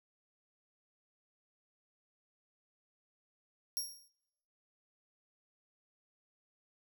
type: tone with exponential decay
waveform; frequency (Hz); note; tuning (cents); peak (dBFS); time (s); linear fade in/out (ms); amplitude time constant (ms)
20% pulse; 5588; F8; 0; -26; 3.77-4.08; 0; 66
effects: noise-tail reverb RT60 0.8 s tail -19 dB re dry